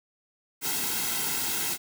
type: noise with comb filter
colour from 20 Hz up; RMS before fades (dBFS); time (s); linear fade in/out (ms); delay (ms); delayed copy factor
white; -29; 0.61-1.78; 50; 1.7; -0.75
effects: none